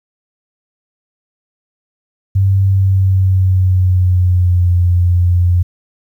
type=tone with pitch glide; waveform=sine; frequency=97 to 88.44 Hz; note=G2 to F2; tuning=-18 to +22 cents; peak=-8 dBFS; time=2.35-5.63 s; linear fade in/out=10 ms; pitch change=-160 cents; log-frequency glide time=2.66-4.73 s; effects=8-bit